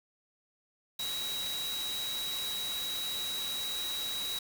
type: tone in noise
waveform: sine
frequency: 3861 Hz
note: B7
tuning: 40 cents flat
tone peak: -34 dBFS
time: 0.99-4.39 s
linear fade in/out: 5 ms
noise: white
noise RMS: -40 dBFS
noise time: 0.99-4.39 s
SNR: +3 dB
effects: none

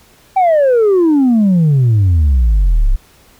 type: exponential sweep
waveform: sine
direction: down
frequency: 784 to 30.87 Hz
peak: -5 dBFS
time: 0.36-2.96 s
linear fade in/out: 10 ms
effects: tanh soft clip ceiling -6 dBFS + pink hiss -47 dBFS RMS until 3.39 s

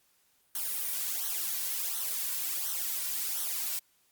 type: noise with flanger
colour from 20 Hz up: blue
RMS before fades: -33 dBFS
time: 0.55-3.79 s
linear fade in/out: 2 ms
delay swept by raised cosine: 0.41 to 2.41 ms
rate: 1.4 Hz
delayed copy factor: -0.7
effects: white hiss -69 dBFS RMS until 4.11 s + Opus 48 kbps

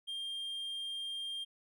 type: tone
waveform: triangle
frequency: 3200 Hz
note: G7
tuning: 35 cents sharp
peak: -36 dBFS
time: 0.07-1.45 s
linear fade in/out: 20 ms
effects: none

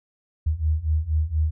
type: beating tone pair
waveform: sine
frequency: 75.7 / 79.9 Hz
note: D#2 / D#2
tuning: -47 / +47 cents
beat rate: 4.2 Hz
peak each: -24 / -22 dBFS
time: 0.46-1.51 s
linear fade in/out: 10 ms
effects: none

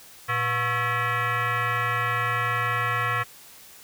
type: tone with frequency modulation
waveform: sine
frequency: 116.54 Hz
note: A#2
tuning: in tune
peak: -22 dBFS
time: 0.28-3.24 s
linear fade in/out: 20 ms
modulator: 607 Hz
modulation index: 3.4
effects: white hiss -48 dBFS RMS until 3.83 s

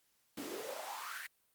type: noise with high-pass filter sweep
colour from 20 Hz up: pink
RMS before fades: -44 dBFS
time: 0.37-1.27 s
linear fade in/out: 5 ms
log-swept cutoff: 250 to 1900 Hz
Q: 5.5
effects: white hiss -75 dBFS RMS until 1.54 s + Opus 48 kbps

